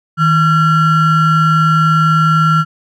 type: ring-modulated tone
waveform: triangle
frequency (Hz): 761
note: F#5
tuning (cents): +48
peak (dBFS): -3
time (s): 0.17-2.65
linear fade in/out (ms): 50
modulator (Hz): 603
effects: none